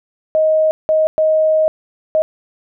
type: tone bursts at uneven times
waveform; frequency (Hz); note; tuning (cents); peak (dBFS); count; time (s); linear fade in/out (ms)
sine; 627; D#5; +13; -10; 4; 0.35-0.71 / 0.89-1.07 / 1.18-1.68 / 2.15-2.22; 0
effects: none